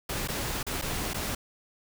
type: noise with dropouts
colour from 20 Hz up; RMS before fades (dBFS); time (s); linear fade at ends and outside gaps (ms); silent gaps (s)
pink; -32; 0.09-1.35; 5; 0.276-0.284 / 0.63-0.666 / 0.815-0.821 / 1.135-1.143
effects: none